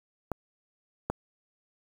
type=clicks; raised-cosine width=1 ms; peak=-16 / -14 dBFS; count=2; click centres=0.317 / 1.1 s; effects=7-bit